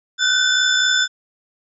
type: tone cluster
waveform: sine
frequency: 1468 / 1532 / 3518 / 5220 / 7060 Hz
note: F#6 / G6 / A7 / E8 / A8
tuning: -14 / -40 / -1 / -18 / +5 cents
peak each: -21 / -19 / -18 / -26 / -26 dBFS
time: 0.18-1.08 s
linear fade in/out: 50 ms
effects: none